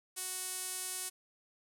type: tone with band-pass filter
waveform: sawtooth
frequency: 370 Hz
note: F#4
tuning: in tune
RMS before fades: -40 dBFS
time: 0.16-1.1 s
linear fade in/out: 20 ms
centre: 9700 Hz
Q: 1.9
effects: none